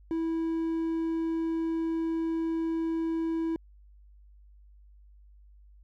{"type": "tone", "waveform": "triangle", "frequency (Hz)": 327.1, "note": "E4", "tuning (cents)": -13, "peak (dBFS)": -25, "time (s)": [0.11, 3.56], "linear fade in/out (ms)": 0, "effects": ["added 50 Hz sine -52 dBFS peak until 5.83 s"]}